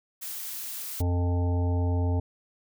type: noise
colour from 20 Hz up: blue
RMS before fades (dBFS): -36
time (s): 0.21-1.02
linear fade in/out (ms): 20
type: harmonic tone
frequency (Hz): 88.2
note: F2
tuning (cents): +18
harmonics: 1 / 3 / 5 / 7 / 9 / 10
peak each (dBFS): -23 / -33 / -37 / -40 / -42 / -43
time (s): 1-2.2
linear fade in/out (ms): 5
effects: none